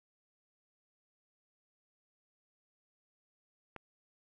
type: click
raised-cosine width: 0.5 ms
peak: -29 dBFS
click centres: 3.763 s
effects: none